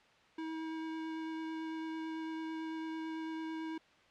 square tone with vibrato, 320.4 Hz, E4, 49 cents flat, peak -39 dBFS, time 0.38-3.78 s, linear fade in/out 5 ms, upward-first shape triangle, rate 9 Hz, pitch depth 10 cents each way, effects white hiss -64 dBFS RMS until 4.1 s + low-pass 3000 Hz 12 dB/octave

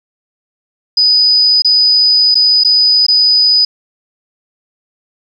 sine tone with dropouts, 4978 Hz, D#8, in tune, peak -6 dBFS, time 0.97-3.65 s, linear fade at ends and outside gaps 5 ms, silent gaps 1.621-1.646 / 2.345-2.353 / 2.637-2.647 / 3.066-3.083 s, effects 8-bit

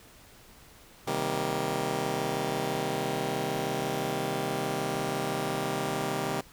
10% pulse chord, C minor seventh, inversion none, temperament just, 130.81 / 156.98 / 196.22 / 235.5 Hz, C3 / Eb3 / G3 / Bb3, 0 / +16 / +2 / +18 cents, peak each -26 / -26 / -27 / -29 dBFS, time 1.07-6.41 s, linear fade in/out 5 ms, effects pink hiss -54 dBFS RMS until 6.52 s

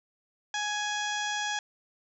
harmonic tone with a mistuned harmonic, 834 Hz, G#5, 7 cents sharp, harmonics 1 / 2 / 3 / 4 / 5 / 6 / 7 / 8 / 9, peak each -34 / -33 / -41 / -36 / -48 / -44 / -41 / -43 / -49 dBFS, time 0.54-1.59 s, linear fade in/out 2 ms, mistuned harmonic 9, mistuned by -48 cents, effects none

